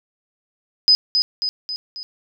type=tone with echo; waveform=sine; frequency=5010 Hz; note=D#8; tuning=11 cents sharp; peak=-9 dBFS; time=0.88-0.95 s; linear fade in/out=0 ms; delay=270 ms; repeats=4; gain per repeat=-5 dB; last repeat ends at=2.03 s; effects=none